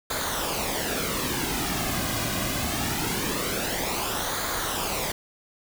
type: noise with flanger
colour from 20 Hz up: pink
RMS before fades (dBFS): -28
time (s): 0.1-5.12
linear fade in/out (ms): 5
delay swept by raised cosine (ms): 0.36 to 2.26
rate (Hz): 0.23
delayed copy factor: -0.6
effects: none